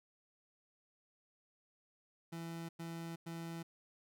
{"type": "tone bursts", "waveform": "30% pulse", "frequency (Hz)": 166.5, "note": "E3", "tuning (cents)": 18, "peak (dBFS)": -40, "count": 3, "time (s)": [2.32, 3.63], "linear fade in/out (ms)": 10, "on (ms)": 370, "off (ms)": 100, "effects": []}